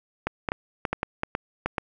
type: clicks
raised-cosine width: 0.5 ms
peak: -10 dBFS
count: 10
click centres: 0.27 / 0.488 / 0.519 / 0.852 / 0.93 / 1.031 / 1.234 / 1.351 / 1.66 / 1.782 s
effects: none